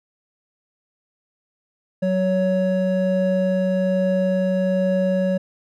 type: tone pair together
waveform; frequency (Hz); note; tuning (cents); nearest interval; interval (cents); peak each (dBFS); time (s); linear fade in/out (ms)
triangle; 186.6 / 558.6; F#3 / C#5; +15 / +13; octave + perfect fifth; 1898; -18; 2.02-5.38; 10
effects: none